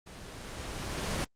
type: noise with level ramp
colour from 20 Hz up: pink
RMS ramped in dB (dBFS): -47 to -30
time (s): 0.06-1.25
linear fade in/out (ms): 10
effects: low-pass 8000 Hz 12 dB/octave + Opus 24 kbps

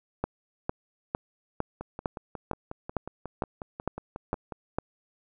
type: two click trains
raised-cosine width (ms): 1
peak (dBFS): -22 / -13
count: 16 / 11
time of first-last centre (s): 1.81-4.522 / 0.24-4.785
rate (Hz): 5.53 / 2.2
effects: none

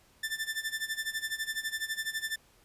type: tone with tremolo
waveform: sawtooth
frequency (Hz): 1773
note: A6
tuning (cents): +13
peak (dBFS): -26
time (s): 0.23-2.36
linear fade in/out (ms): 5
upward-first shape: sine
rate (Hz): 12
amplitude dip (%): 85
effects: pink hiss -63 dBFS RMS until 2.64 s + resampled to 32000 Hz

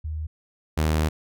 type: tone pair in turn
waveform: sine / sawtooth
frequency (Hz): 77.78 / 77.78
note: D#2 / D#2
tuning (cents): 0 / 0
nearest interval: unison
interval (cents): 0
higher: neither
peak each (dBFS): -27 / -16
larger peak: second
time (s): 0.04-0.27 / 0.77-1.09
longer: second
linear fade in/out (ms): 10
effects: none

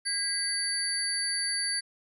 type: tone cluster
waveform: sine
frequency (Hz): 1632 / 1982 / 4588 / 10260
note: G#6 / B6 / D8 / E9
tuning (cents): -31 / +6 / -41 / -48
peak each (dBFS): -37 / -37 / -30 / -32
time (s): 0.05-1.81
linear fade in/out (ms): 20
effects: none

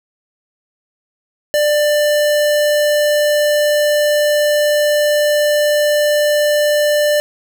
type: tone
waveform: square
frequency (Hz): 593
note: D5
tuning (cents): +17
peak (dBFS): -12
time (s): 1.54-7.2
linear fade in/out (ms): 0
effects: none

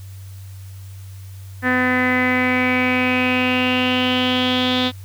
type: tone with low-pass filter sweep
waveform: sawtooth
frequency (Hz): 252.6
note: B3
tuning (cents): +39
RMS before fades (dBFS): -18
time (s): 1.62-4.92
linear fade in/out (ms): 50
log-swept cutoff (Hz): 1800 to 3600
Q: 7.3
effects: added 96 Hz sine -33 dBFS peak until 5.04 s + white hiss -49 dBFS RMS until 5.04 s

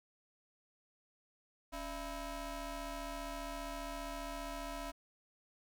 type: ring-modulated tone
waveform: 20% pulse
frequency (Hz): 317.5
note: D#4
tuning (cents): +35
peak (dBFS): -33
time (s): 1.72-4.92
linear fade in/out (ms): 20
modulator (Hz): 355
effects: none

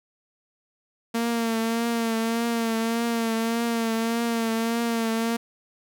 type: tone with vibrato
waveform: sawtooth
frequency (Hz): 229.4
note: A#3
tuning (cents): -28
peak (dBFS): -19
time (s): 1.14-5.37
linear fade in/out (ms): 10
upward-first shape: triangle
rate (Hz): 1.7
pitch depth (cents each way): 42
effects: none

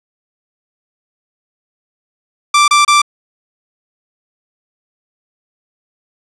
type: tone bursts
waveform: sawtooth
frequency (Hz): 1174.7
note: D6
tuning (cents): 0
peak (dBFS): -3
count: 3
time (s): 2.54-3.018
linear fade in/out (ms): 5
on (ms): 140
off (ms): 29
effects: resampled to 22050 Hz + 7-bit

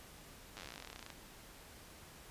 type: slowing click train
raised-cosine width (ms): 0.2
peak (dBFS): -30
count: 27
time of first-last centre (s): 0.57-1.102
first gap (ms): 9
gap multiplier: 1.06
effects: pink hiss -56 dBFS RMS until 2.3 s + resampled to 32000 Hz

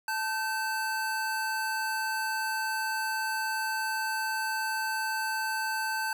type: tone pair together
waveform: square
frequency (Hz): 880 / 1542.6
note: A5 / G6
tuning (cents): 0 / -28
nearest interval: minor seventh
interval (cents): 972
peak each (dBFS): -33 / -32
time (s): 0.08-6.13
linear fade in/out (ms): 2
effects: none

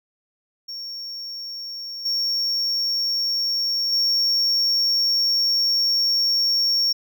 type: tone with level steps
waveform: triangle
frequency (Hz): 5510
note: F8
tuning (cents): -24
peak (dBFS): -29 / -19 / -16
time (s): 0.68-6.93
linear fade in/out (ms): 10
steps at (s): 2.05 / 3.92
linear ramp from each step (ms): 10
effects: none

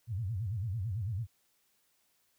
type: tone with vibrato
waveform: sine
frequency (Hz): 103.83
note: G#2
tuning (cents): 0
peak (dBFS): -32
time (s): 0.07-1.27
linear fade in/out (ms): 50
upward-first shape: sine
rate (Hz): 9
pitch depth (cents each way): 260
effects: white hiss -73 dBFS RMS until 2.38 s

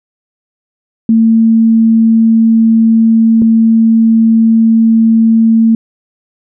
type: tone pair in turn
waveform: sine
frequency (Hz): 225.3 / 225.3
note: A3 / A3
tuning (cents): +41 / +41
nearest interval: unison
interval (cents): 0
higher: neither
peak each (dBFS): -4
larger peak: neither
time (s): 1.09-3.42 / 3.42-5.75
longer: neither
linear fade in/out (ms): 2
effects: none

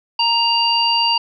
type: harmonic tone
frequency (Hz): 934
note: A#5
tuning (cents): +3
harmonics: 1 / 3 / 5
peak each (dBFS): -18 / -18 / -18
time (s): 0.19-1.18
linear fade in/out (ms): 5
effects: none

